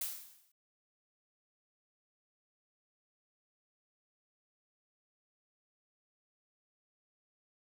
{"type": "noise with exponential decay", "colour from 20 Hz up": "blue", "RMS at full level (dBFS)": -35, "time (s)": [0.01, 0.52], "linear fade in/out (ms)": 5, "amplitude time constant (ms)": 110, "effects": []}